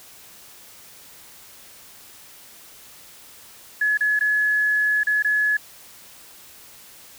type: tone with dropouts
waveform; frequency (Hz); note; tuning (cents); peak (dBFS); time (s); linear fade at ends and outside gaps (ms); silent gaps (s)
sine; 1700; G#6; +40; -17; 3.81-5.57; 5; 3.974-4.007 / 4.192-4.208 / 5.034-5.069 / 5.225-5.246
effects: white hiss -46 dBFS RMS until 7.18 s